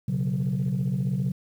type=chord; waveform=sine; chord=B suspended second; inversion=none; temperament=equal; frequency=123.47 / 138.59 / 185 Hz; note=B2 / C#3 / F#3; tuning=0 / 0 / 0 cents; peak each=-28 / -25 / -26 dBFS; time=0.08-1.32 s; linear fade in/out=5 ms; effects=tanh soft clip ceiling -19 dBFS + 9-bit